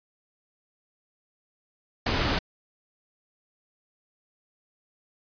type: noise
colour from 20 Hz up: pink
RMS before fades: -25 dBFS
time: 2.06-2.39 s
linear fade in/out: 5 ms
effects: resampled to 11025 Hz